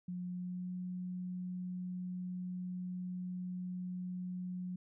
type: tone with pitch glide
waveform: sine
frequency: 179.3 to 181.38 Hz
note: F3 to F#3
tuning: +46 to -34 cents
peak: -38 dBFS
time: 0.08-4.76 s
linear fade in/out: 5 ms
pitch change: +20 cents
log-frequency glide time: 0.29-0.72 s
effects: none